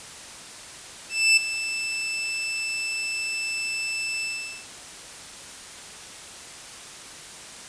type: tone with ADSR envelope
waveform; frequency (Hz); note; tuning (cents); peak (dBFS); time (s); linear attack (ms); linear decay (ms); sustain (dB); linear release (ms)
sawtooth; 2645; E7; +5; -10; 1.09-4.67; 280; 8; -13; 440
effects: white hiss -41 dBFS RMS until 7.68 s + resampled to 22050 Hz